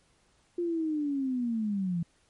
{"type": "linear sweep", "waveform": "sine", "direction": "down", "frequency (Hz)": [352, 164.81], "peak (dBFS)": -27, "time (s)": [0.58, 2.03], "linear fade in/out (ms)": 5, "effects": ["pink hiss -67 dBFS RMS until 2.29 s", "MP3 48 kbps"]}